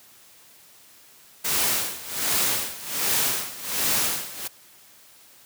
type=noise with tremolo; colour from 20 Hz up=white; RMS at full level=-22 dBFS; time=1.44-4.48 s; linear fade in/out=10 ms; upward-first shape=sine; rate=1.3 Hz; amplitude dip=85%; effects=white hiss -52 dBFS RMS until 5.45 s + high-pass 80 Hz 12 dB/octave